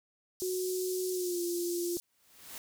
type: band-pass noise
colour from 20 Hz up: pink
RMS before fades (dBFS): -41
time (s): 0.4-2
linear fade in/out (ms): 0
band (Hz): 5200 to 16000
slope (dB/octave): 24
type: tone with pitch glide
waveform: sine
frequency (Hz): 368.3 to 348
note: F#4 to F4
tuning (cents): -8 to -6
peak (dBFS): -31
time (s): 0.42-1.97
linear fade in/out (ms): 0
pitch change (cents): -98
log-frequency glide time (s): 1.12-1.41
type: noise with exponential growth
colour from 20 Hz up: white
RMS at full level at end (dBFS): -42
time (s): 2.02-2.58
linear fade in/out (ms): 1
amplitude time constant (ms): 120
effects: none